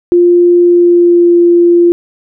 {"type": "tone with pitch glide", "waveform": "sine", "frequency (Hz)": [350, 345.8], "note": ["F4", "F4"], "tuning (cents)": [4, -17], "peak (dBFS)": -3, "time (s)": [0.12, 1.92], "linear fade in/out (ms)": 0, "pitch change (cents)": -21, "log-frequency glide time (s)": [0.62, 1.37], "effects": []}